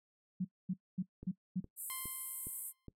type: tone bursts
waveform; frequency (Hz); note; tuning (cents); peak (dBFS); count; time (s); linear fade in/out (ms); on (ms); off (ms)
sine; 184; F#3; -9; -32; 5; 0.4-1.605; 10; 49; 240
type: click train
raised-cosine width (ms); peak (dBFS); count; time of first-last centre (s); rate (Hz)
3; -35; 5; 1.23-2.883; 2.42
type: band-pass noise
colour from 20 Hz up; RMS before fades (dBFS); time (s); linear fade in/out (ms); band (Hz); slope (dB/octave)
white; -44; 1.76-2.73; 50; 7900 to 14000; 96
type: tone with exponential decay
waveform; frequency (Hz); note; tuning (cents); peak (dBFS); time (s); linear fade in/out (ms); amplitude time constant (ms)
15% pulse; 1046.5; C6; 0; -37; 1.9-2.87; 0; 210
effects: noise-tail reverb RT60 0.1 s tail -19 dB re dry